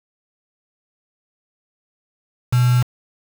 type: tone with quantisation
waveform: sine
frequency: 123.47 Hz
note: B2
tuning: in tune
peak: -12 dBFS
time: 2.52-2.83 s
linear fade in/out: 10 ms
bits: 4
effects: none